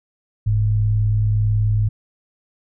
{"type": "tone pair together", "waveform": "sine", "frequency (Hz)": [44.54, 106.1], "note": ["F1", "G#2"], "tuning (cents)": [35, 38], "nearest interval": "octave + minor third", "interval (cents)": 1503, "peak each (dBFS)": [-23, -15], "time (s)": [0.46, 1.89], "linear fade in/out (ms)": 10, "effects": []}